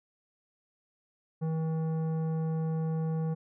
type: tone with tanh clipping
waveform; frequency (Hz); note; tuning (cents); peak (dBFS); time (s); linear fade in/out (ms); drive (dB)
sine; 160.3; E3; -48; -30; 1.41-3.35; 20; 12
effects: none